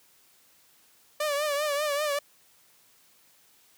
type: tone with vibrato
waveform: sawtooth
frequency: 587.3 Hz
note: D5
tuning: in tune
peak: -22 dBFS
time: 1.2-2.19 s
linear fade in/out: 5 ms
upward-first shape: triangle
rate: 5.1 Hz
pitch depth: 88 cents each way
effects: white hiss -61 dBFS RMS until 3.77 s + high-pass 80 Hz 12 dB/octave